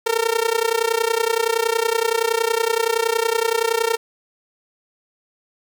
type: tone with amplitude modulation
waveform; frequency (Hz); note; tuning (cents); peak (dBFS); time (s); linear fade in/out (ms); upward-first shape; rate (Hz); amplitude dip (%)
sawtooth; 456.5; A#4; -36; -10; 0.06-3.97; 10; sine; 30.7; 90
effects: none